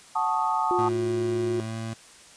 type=chord; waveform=sine; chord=D# half-diminished seventh; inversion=first; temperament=equal; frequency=740 / 880 / 1108.7 / 1244.5 Hz; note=F#5 / A5 / C#6 / D#6; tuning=0 / 0 / 0 / 0 cents; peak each=-30 / -25 / -31 / -28 dBFS; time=0.15-0.89 s; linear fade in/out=10 ms
type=tone; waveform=sine; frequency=357.1 Hz; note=F4; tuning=39 cents sharp; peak=-24 dBFS; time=0.71-1.6 s; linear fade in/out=0 ms
type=tone with pitch glide; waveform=25% pulse; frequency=110 to 112.64 Hz; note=A2 to A2; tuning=0 to +41 cents; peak=-27 dBFS; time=0.78-1.94 s; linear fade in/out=10 ms; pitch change=+41 cents; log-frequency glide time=1.61-1.74 s
effects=white hiss -50 dBFS RMS until 2.36 s + resampled to 22050 Hz